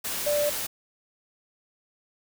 sine tone in noise, 587.3 Hz, D5, in tune, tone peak -22 dBFS, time 0.26-0.5 s, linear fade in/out 10 ms, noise white, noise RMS -31 dBFS, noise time 0.04-0.67 s, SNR +6 dB, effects none

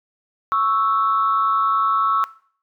sine tone pair together, 1108 / 1318.5 Hz, C#6 / E6, -1 / 0 cents, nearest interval minor third, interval 301 cents, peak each -18 dBFS, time 0.52-2.24 s, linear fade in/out 0 ms, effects noise-tail reverb RT60 0.5 s tail -19 dB re dry + tanh soft clip ceiling -8 dBFS

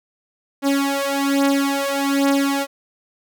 sawtooth beating tone pair, 277.2 / 278.4 Hz, C#4 / C#4, 0 / +8 cents, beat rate 1.2 Hz, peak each -16 dBFS, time 0.62-2.67 s, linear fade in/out 50 ms, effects none

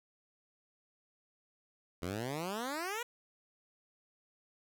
10% pulse exponential sweep, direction up, 82.9 to 493.9 Hz, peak -28 dBFS, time 2.02-3.03 s, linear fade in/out 5 ms, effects none

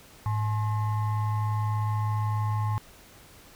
sine tone with frequency modulation, 106.6 Hz, G#2, 46 cents sharp, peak -24 dBFS, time 0.26-2.78 s, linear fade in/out 0 ms, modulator 960 Hz, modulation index 0.53, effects pink hiss -52 dBFS RMS until 3.55 s

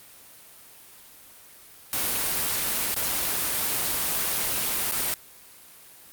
white noise with dropouts, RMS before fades -26 dBFS, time 1.93-5.14 s, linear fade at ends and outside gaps 1 ms, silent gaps 2.944-2.963 / 4.912-4.92 s, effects white hiss -49 dBFS RMS until 6.12 s + Opus 32 kbps

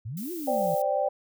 sine exponential two-way sweep, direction up then down, 98 to 368.4 to 154.1 Hz, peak -32 dBFS, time 0.05-0.75 s, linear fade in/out 10 ms, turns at 0.32 s
violet noise, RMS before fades -41 dBFS, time 0.17-0.82 s, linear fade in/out 2 ms
sine chord, C suspended second, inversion none, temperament equal, 523.3 / 587.3 / 784 Hz, C5 / D5 / G5, 0 / 0 / 0 cents, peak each -29 / -26 / -28 dBFS, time 0.47-1.09 s, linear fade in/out 10 ms
effects none

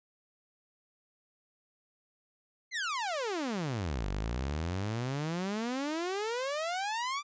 sawtooth exponential two-way sweep, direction down then up, 2138 to 46.46 to 1195 Hz, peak -28 dBFS, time 2.71-7.23 s, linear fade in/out 50 ms, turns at 4.08 s, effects resampled to 16000 Hz

